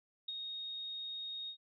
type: tone with ADSR envelope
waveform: sine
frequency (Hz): 3729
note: A#7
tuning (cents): 0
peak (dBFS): -36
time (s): 0.28-1.57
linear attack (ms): 6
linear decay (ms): 24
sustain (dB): -4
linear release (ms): 84
effects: none